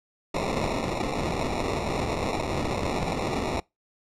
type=noise with sample-and-hold; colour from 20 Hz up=blue; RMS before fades=-28 dBFS; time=0.34-3.6 s; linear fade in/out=5 ms; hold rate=1575 Hz; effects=noise-tail reverb RT60 0.2 s tail -25 dB re dry + low-pass 7000 Hz 12 dB/octave